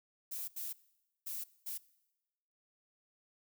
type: noise bursts at uneven times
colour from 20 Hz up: violet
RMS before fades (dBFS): -41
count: 4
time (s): 0.31-0.48 / 0.56-0.73 / 1.26-1.44 / 1.66-1.78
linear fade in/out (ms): 10
effects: noise-tail reverb RT60 1.0 s tail -21 dB re dry